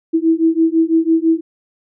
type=beating tone pair; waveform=sine; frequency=323 / 329 Hz; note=E4 / E4; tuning=-35 / -3 cents; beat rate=6 Hz; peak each=-14 dBFS; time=0.13-1.41 s; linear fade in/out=20 ms; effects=none